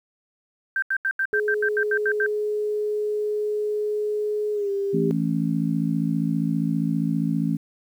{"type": "tone bursts", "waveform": "sine", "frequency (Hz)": 1568, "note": "G6", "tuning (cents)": 0, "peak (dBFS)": -20, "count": 11, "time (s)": [0.76, 2.263], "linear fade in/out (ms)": 2, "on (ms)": 63, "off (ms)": 81}
{"type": "tone with pitch glide", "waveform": "sine", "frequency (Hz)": [421, 397.8], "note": ["G#4", "G4"], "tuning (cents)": [24, 25], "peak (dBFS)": -22, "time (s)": [1.33, 5.11], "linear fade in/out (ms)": 0, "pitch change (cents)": -99, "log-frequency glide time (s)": [4.53, 4.7]}
{"type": "harmonic tone", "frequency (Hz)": 55, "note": "A1", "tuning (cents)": 0, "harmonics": [3, 4, 5], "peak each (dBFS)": [-24, -25, -26], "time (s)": [4.93, 7.57], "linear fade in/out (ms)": 10}
{"effects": ["9-bit"]}